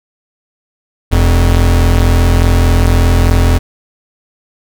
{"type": "tone pair together", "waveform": "square", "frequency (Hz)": [42.38, 85.9], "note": ["E1", "F2"], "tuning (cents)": [49, -28], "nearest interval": "octave", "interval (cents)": 1223, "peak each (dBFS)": -10, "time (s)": [1.11, 3.59], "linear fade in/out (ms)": 20, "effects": []}